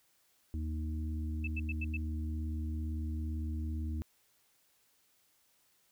harmonic tone, 77.78 Hz, D#2, in tune, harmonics 1 / 3 / 4, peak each -34 / -44 / -46 dBFS, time 0.54-4.02 s, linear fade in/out 0 ms
sine tone bursts, 2629 Hz, E7, 5 cents flat, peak -37 dBFS, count 5, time 1.44-1.97 s, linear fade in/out 5 ms, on 34 ms, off 90 ms
effects white hiss -71 dBFS RMS until 5.91 s

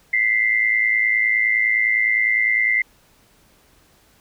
sine tone pair together, 1983.2 / 2093 Hz, B6 / C7, +7 / 0 cents, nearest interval minor second, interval 93 cents, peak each -20 / -17 dBFS, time 0.13-2.82 s, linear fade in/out 5 ms, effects pink hiss -56 dBFS RMS until 4.2 s

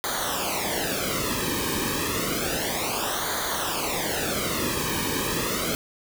pink noise with flanger, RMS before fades -27 dBFS, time 0.04-5.75 s, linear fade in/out 0 ms, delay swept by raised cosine 0.37 to 1.47 ms, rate 0.3 Hz, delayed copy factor -0.85, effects none

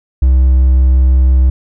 triangle tone with hard clipping, 64.7 Hz, C2, 19 cents flat, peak -6 dBFS, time 0.22-1.5 s, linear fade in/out 5 ms, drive 5 dB, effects none

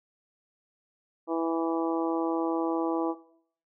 harmonic tone, 164.8 Hz, E3, in tune, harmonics 2 / 3 / 4 / 5 / 6 / 7, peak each -28 / -32 / -34 / -36 / -38 / -39 dBFS, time 1.27-3.15 s, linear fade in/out 50 ms, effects noise-tail reverb RT60 0.6 s tail -17 dB re dry

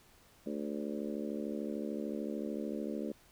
harmonic tone with a mistuned harmonic, 73.42 Hz, D2, in tune, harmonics 3 / 4 / 5 / 6 / 7 / 8, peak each -39 / -41 / -43 / -45 / -46 / -47 dBFS, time 0.46-3.12 s, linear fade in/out 5 ms, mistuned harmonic 8, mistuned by -21 cents, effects pink hiss -63 dBFS RMS until 3.31 s

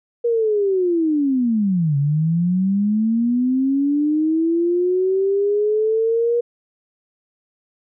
sine linear two-way sweep, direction down then up, 478.6 to 138.59 to 478.6 Hz, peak -15 dBFS, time 0.24-6.41 s, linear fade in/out 10 ms, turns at 1.97 s, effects none

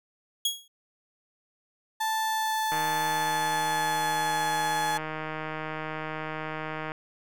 sawtooth tone with exponential decay, 3316 Hz, G#7, 3 cents flat, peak -18 dBFS, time 0.45-0.68 s, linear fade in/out 5 ms, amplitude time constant 48 ms
35% pulse tone with pitch glide, 880 to 849.5 Hz, A5 to G#5, 0 to +39 cents, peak -24 dBFS, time 2-4.98 s, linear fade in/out 10 ms, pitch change -61 cents, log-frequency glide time 2.22-4.45 s
click train, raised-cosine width 0.5 ms, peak -19 dBFS, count 656, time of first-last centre 2.72-6.919 s, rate 156 Hz
effects none

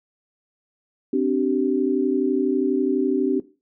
sine chord, C suspended second, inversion none, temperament equal with one note detuned, 261.6 / 293.7 / 384.4 Hz, C4 / D4 / G4, 0 / 0 / -34 cents, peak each -22 dBFS, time 1.13-3.4 s, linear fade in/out 5 ms, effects noise-tail reverb RT60 0.3 s tail -17 dB re dry

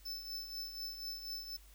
square tone with tremolo, 5274 Hz, E8, in tune, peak -39 dBFS, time 0.05-1.57 s, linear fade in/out 10 ms, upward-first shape triangle, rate 4.1 Hz, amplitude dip 65%, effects added 50 Hz sine -57 dBFS peak until 1.74 s + white hiss -64 dBFS RMS until 1.74 s

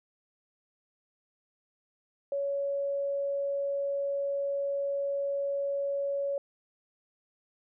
sine tone, 560 Hz, C#5, 18 cents sharp, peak -28 dBFS, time 2.32-6.38 s, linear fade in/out 2 ms, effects none

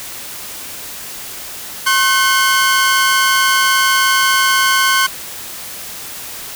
sawtooth tone pair together, 1075 / 1520.3 Hz, C6 / F#6, +47 / +47 cents, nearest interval tritone, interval 600 cents, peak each -10 dBFS, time 1.86-5.07 s, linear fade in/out 10 ms, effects white hiss -29 dBFS RMS until 6.55 s

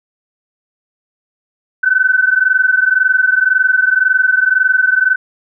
sine tone pair together, 1505.1 / 1527 Hz, F#6 / G6, +29 / -46 cents, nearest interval unison, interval 25 cents, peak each -12 dBFS, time 1.83-5.16 s, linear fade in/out 10 ms, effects none

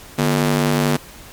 sawtooth ring-modulated tone, 195.6 Hz, G3, 4 cents flat, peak -8 dBFS, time 0.18-0.97 s, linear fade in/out 10 ms, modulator 45.4 Hz, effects pink hiss -40 dBFS RMS until 1.32 s + MP3 96 kbps

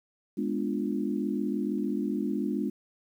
sine chord, G# diminished seventh, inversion none, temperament equal, 207.7 / 246.9 / 293.7 / 349.2 Hz, G#3 / B3 / D4 / F4, 0 / 0 / 0 / 0 cents, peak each -31 / -33 / -32 / -35 dBFS, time 0.37-2.7 s, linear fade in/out 10 ms, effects 10-bit

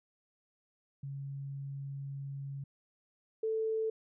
sine tone pair in turn, 138.59 / 441.8 Hz, C#3 / A4, 0 / +7 cents, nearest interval octave + minor sixth, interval 2007 cents, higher second, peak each -38 / -30 dBFS, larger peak second, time 1.03-2.64 / 3.43-3.9 s, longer first, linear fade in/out 5 ms, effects none

